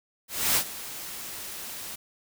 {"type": "noise with ADSR envelope", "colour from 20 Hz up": "white", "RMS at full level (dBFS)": -22, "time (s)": [0.28, 1.96], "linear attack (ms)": 280, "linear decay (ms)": 77, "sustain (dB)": -16, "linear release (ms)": 10, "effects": []}